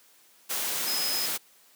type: tone in noise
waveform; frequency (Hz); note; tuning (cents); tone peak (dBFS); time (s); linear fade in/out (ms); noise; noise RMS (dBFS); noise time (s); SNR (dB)
sine; 5090; D#8; +39; -29; 0.86-1.27; 20; white; -30; 0.49-1.38; -2
effects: white hiss -59 dBFS RMS until 1.75 s + high-pass 200 Hz 12 dB/octave